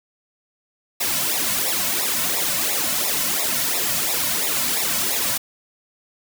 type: noise with flanger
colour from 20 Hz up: white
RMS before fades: -22 dBFS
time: 1-5.38 s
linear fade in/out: 10 ms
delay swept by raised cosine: 0.64 to 2.54 ms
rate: 2.9 Hz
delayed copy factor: -0.9
effects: none